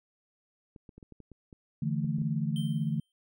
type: clicks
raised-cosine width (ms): 3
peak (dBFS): -36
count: 11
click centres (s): 0.762 / 0.892 / 0.98 / 1.028 / 1.123 / 1.203 / 1.317 / 1.528 / 2.045 / 2.185 / 2.218
type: chord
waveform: sine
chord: D suspended second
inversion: none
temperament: equal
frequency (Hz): 146.83 / 164.81 / 220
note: D3 / E3 / A3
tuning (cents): 0 / 0 / 0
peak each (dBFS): -31 / -32 / -33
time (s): 1.82-3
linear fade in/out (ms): 5
type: tone with exponential decay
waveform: square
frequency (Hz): 3130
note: G7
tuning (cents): -3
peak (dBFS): -40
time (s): 2.56-3.12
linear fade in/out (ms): 1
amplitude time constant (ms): 120
effects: none